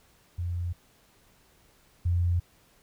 sine tone pair in turn, 87.31 / 87.31 Hz, F2 / F2, 0 / 0 cents, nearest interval unison, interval 0 cents, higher neither, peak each -28 / -22 dBFS, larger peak second, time 0.38-0.73 / 2.05-2.4 s, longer neither, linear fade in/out 10 ms, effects pink hiss -62 dBFS RMS until 2.82 s

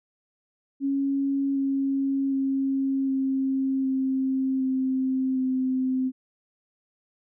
sine tone with pitch steps, 275.8 / 272.9 / 270.1 / 267.3 / 264.6 / 261.8 / 259.1 Hz, C#4 / C#4 / C#4 / C4 / C4 / C4 / C4, -9 / -27 / -45 / +37 / +20 / +1 / -17 cents, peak -22 dBFS, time 0.8-6.12 s, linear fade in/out 50 ms, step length 760 ms, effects none

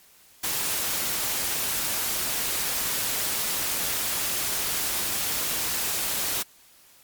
white noise, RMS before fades -27 dBFS, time 0.43-6.43 s, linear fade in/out 10 ms, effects white hiss -55 dBFS RMS until 7.03 s + MP3 96 kbps

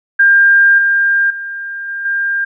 sine tone with level steps, 1600 Hz, G6, 35 cents sharp, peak -5 / -9 / -21 / -19 / -13 dBFS, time 0.19-2.45 s, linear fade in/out 10 ms, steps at 0.78 / 1.3 / 1.88 / 2.05 s, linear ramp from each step 5 ms, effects none

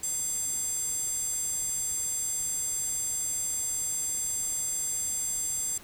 square tone with high-pass filter, 689 Hz, F5, 24 cents flat, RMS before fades -31 dBFS, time 0.03-5.78 s, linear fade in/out 5 ms, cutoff 7600 Hz, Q 6.5, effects pink hiss -50 dBFS RMS until 5.83 s

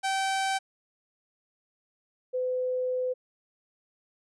sawtooth / sine tone pair in turn, 773 / 506.5 Hz, G5 / B4, -24 / +44 cents, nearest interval perfect fifth, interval 732 cents, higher first, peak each -22 / -26 dBFS, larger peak first, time 0.03-0.59 / 2.33-3.14 s, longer second, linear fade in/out 20 ms, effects resampled to 24000 Hz

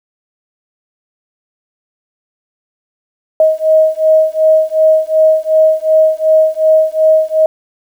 sine beating tone pair, 629 / 631.7 Hz, D#5 / D#5, +19 / +26 cents, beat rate 2.7 Hz, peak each -10 dBFS, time 3.4-7.46 s, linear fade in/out 2 ms, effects 7-bit

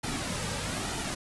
pink noise with flanger, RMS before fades -33 dBFS, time 0.03-1.15 s, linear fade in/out 10 ms, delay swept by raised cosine 1.8 to 2.9 ms, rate 1.1 Hz, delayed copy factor -0.5, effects resampled to 24000 Hz

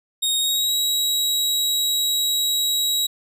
sawtooth tone with pitch glide, 3730 to 3850 Hz, A#7 to B7, 0 to -45 cents, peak -16 dBFS, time 0.22-3.07 s, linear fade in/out 10 ms, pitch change +55 cents, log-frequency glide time 0.39-0.74 s, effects none

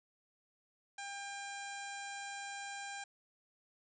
harmonic tone with a mistuned harmonic, 799 Hz, G5, 33 cents sharp, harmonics 1 / 2 / 3 / 4 / 5 / 6 / 7 / 8 / 9 / 10, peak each -46 / -47 / -51 / -56 / -55 / -62 / -57 / -61 / -53 / -59 dBFS, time 0.98-3.04 s, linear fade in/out 5 ms, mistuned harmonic 10, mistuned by +38 cents, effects none

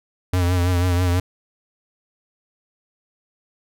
square tone with vibrato, 89.3 Hz, F2, 39 cents sharp, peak -17 dBFS, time 0.33-1.2 s, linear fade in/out 5 ms, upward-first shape triangle, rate 6.1 Hz, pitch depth 57 cents each way, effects none

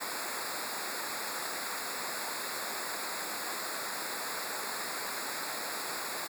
pink noise with comb filter, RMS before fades -37 dBFS, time 0-6.28 s, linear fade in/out 20 ms, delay 0.33 ms, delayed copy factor -0.95, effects high-pass 200 Hz 12 dB/octave

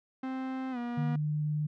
45% pulse tone with pitch glide, 261.6 to 239.9 Hz, C4 to A#3, 0 to +50 cents, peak -33 dBFS, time 0.23-1.16 s, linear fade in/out 5 ms, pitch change -150 cents, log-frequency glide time 0.71-0.78 s
sine tone with vibrato, 150.7 Hz, D3, 45 cents sharp, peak -28 dBFS, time 0.97-1.67 s, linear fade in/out 10 ms, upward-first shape square, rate 19 Hz, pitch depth 10 cents each way
effects low-pass 2000 Hz 12 dB/octave

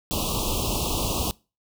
pink band-stop noise, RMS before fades -26 dBFS, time 0.11-1.31 s, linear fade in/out 0 ms, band 1200 to 2600 Hz, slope 96 dB/octave, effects noise-tail reverb RT60 0.3 s tail -23 dB re dry

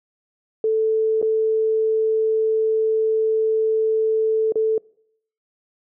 sine tone with dropouts, 440 Hz, A4, in tune, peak -16 dBFS, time 0.64-4.78 s, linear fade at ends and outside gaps 2 ms, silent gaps 1.216-1.226 / 4.522-4.556 s, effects noise-tail reverb RT60 0.7 s tail -25 dB re dry

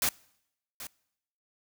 white noise with echo, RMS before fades -27 dBFS, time 0.02-0.09 s, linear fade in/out 2 ms, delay 780 ms, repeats 1, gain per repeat -14 dB, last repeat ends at 0.87 s, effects noise-tail reverb RT60 0.8 s tail -24 dB re dry

